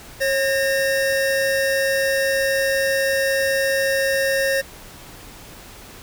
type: tone pair together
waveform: square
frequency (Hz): 543 / 1828.1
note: C#5 / A#6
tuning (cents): -36 / -34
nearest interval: octave + major sixth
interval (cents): 2102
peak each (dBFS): -20 / -23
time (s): 0.2-4.62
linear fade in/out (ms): 20
effects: pink hiss -41 dBFS RMS until 6.02 s